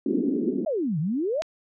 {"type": "band-pass noise", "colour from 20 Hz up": "white", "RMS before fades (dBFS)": -25, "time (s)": [0.06, 0.65], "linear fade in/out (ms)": 2, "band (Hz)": [210, 370], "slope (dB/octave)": 48}
{"type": "exponential two-way sweep", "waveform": "sine", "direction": "down then up", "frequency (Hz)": [682, 143.7, 682], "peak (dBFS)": -23, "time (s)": [0.66, 1.42], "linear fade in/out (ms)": 10, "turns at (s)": 0.99}
{"type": "click", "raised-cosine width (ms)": 0.2, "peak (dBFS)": -17, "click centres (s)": 1.421}
{"effects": []}